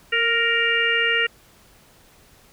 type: harmonic tone with a mistuned harmonic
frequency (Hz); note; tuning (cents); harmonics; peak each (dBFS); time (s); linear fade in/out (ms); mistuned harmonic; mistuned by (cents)
467.2; A#4; +4; 1 / 3 / 4 / 5 / 6; -27 / -25 / -21 / -26 / -23; 0.12-1.27; 10; 1; -22
effects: pink hiss -53 dBFS RMS until 2.52 s